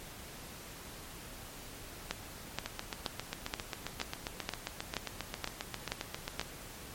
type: two click trains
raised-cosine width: 0.2 ms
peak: -15 / -18 dBFS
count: 10 / 29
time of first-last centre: 2.11-6.396 / 2.66-6.413 s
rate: 2.1 / 7.46 Hz
effects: pink hiss -48 dBFS RMS until 6.94 s + MP3 64 kbps